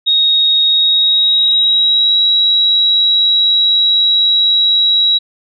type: tone with pitch glide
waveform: sine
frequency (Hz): 3753 to 3872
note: A#7 to B7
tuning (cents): +11 to -35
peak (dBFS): -8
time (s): 0.06-5.19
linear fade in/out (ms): 20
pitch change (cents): +54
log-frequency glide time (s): 0.65-2.18
effects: none